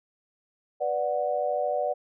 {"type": "chord", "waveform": "sine", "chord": "B minor", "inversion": "none", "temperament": "equal with one note detuned", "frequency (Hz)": [493.9, 587.3, 735.7], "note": ["B4", "D5", "F#5"], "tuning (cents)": [0, 0, -10], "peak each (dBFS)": [-31, -27, -29], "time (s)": [0.8, 1.94], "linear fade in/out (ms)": 20, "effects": []}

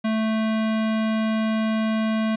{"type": "tone", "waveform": "square", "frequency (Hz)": 220, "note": "A3", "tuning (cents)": 0, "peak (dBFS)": -21, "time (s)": [0.04, 2.36], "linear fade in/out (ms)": 10, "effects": ["resampled to 8000 Hz", "9-bit"]}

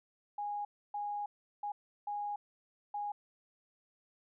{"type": "tone bursts at uneven times", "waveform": "sine", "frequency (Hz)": 824, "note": "G#5", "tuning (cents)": -14, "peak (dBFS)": -35, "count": 5, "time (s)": [[0.38, 0.65], [0.94, 1.26], [1.63, 1.72], [2.07, 2.36], [2.94, 3.12]], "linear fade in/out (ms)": 5, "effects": []}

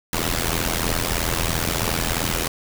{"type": "noise with amplitude modulation", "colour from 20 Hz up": "pink", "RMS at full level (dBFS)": -19, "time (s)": [0.13, 2.48], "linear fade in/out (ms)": 2, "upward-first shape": "sine", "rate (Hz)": 83, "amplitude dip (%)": 90, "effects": []}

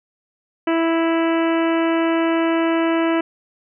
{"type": "harmonic tone", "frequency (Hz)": 329.6, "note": "E4", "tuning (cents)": 0, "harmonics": [1, 2, 3, 4, 5, 6, 7, 8, 9], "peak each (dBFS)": [-17, -23, -27, -29, -31, -33, -34, -35, -36], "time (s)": [0.67, 3.21], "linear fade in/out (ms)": 5, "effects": []}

